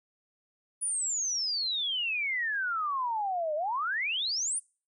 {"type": "exponential two-way sweep", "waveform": "sine", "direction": "down then up", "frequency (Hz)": [9930, 590, 9930], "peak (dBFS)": -28, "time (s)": [0.81, 4.6], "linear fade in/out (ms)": 20, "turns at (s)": 3.55, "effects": ["noise-tail reverb RT60 0.4 s tail -26 dB re dry"]}